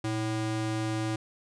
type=ring-modulated tone; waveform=square; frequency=220 Hz; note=A3; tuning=in tune; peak=-26 dBFS; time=0.04-1.16 s; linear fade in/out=5 ms; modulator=104 Hz; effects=resampled to 22050 Hz